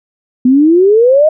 sine exponential sweep, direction up, 245.3 to 639 Hz, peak -4 dBFS, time 0.45-1.29 s, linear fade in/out 5 ms, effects none

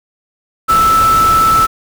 sine tone in noise, 1318.5 Hz, E6, in tune, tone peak -7 dBFS, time 0.68-1.67 s, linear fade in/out 20 ms, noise pink, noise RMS -20 dBFS, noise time 0.68-1.67 s, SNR +10 dB, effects none

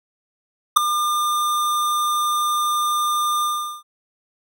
square tone with ADSR envelope, 1202 Hz, D6, 40 cents sharp, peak -5 dBFS, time 0.76-3.83 s, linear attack 12 ms, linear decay 3 ms, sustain -14 dB, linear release 400 ms, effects none

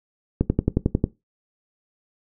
click train, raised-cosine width 3 ms, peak -5 dBFS, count 8, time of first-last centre 0.41-1.041 s, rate 11.1 Hz, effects noise-tail reverb RT60 0.2 s tail -18 dB re dry

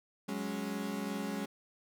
35% pulse chord, F# suspended second, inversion none, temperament equal, 185 / 207.7 / 277.2 Hz, F#3 / G#3 / C#4, 0 / 0 / 0 cents, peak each -40 / -36 / -39 dBFS, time 0.28-1.46 s, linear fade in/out 10 ms, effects none

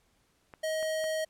clicks, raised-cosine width 0.5 ms, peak -31 dBFS, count 3, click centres 0.538 / 0.828 / 1.041 s
square tone, 631 Hz, D#5, 24 cents sharp, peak -30 dBFS, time 0.63-1.25 s, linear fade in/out 10 ms
effects pink hiss -70 dBFS RMS until 1.29 s + low-pass 12000 Hz 12 dB/octave

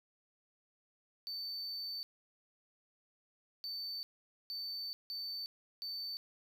triangle tone bursts at uneven times, 4546 Hz, C#8, 43 cents sharp, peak -38 dBFS, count 5, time 1.27-2.03 / 3.64-4.03 / 4.5-4.93 / 5.1-5.46 / 5.82-6.17 s, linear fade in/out 0 ms, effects none

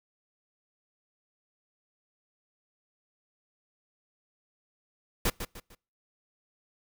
pink noise with echo, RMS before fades -26 dBFS, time 5.25-5.3 s, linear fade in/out 5 ms, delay 150 ms, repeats 3, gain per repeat -9 dB, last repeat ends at 5.75 s, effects noise-tail reverb RT60 0.4 s tail -26 dB re dry

